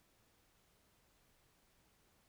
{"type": "silence", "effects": ["pink hiss -73 dBFS RMS until 2.28 s"]}